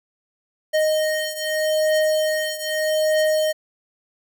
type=beating tone pair; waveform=square; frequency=620 / 620.81 Hz; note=D#5 / D#5; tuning=-6 / -4 cents; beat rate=0.81 Hz; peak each=-21 / -24 dBFS; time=0.73-3.53 s; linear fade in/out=20 ms; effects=none